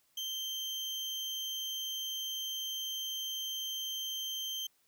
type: tone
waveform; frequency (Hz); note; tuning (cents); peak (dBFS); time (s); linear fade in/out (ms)
35% pulse; 3136; G7; 0; -34; 0.17-4.67; 5
effects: white hiss -72 dBFS RMS until 4.87 s